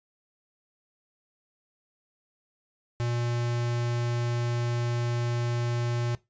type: tone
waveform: square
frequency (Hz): 119.5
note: A#2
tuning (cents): +43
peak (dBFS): -27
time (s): 3-6.15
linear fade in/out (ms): 0
effects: noise-tail reverb RT60 0.2 s tail -19 dB re dry + resampled to 16000 Hz